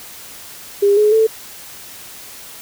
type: tone with pitch steps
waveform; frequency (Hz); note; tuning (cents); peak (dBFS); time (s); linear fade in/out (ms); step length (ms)
sine; 403.5 / 422.3 / 442.1; G#4 / G#4 / A4; -50 / +29 / +8; -9; 0.82-1.27; 10; 150
effects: white hiss -36 dBFS RMS until 2.61 s